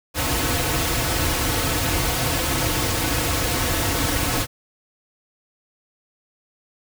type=noise with comb filter; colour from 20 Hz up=pink; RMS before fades=-22 dBFS; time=0.14-4.47 s; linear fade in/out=50 ms; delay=5 ms; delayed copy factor=-0.7; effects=none